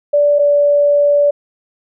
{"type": "tone pair in turn", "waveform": "sine", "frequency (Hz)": [582, 578.6], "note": ["D5", "D5"], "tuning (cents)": [-16, -26], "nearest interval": "unison", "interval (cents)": 10, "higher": "first", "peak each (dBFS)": -8, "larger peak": "neither", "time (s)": [[0.13, 0.39], [0.39, 1.31]], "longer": "second", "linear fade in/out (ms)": 10, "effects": []}